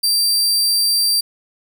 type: tone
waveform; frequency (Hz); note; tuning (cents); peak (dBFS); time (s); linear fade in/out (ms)
sawtooth; 4699; D8; 0; -11; 0.03-1.21; 10
effects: none